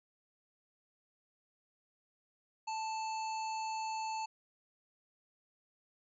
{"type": "harmonic tone with a mistuned harmonic", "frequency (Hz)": 880, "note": "A5", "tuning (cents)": 0, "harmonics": [1, 3, 5, 7, 8], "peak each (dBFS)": [-36, -47, -49, -58, -53], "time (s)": [2.67, 4.26], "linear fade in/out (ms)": 10, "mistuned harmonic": 7, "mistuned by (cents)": 50, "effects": []}